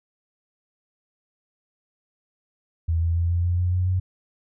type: tone with pitch steps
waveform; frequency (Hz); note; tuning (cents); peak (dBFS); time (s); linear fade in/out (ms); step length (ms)
sine; 82.41 / 83.75 / 85.12 / 86.51 / 87.92 / 89.35 / 90.81 / 92.29; E2 / E2 / F2 / F2 / F2 / F2 / F#2 / F#2; 0 / +28 / -44 / -16 / +12 / +40 / -32 / -4; -19; 2.88-4; 10; 140
effects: none